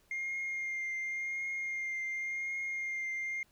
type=tone with vibrato; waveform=sine; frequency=2119 Hz; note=C7; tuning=21 cents sharp; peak=-32 dBFS; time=0.11-3.43 s; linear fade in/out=2 ms; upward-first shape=triangle; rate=0.91 Hz; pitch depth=19 cents each way; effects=tanh soft clip ceiling -32 dBFS + pink hiss -69 dBFS RMS until 3.51 s